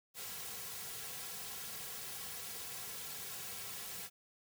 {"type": "noise with comb filter", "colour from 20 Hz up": "white", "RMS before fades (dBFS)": -45, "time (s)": [0.14, 4.1], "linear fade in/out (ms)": 50, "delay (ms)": 3.3, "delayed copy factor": -0.9, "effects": []}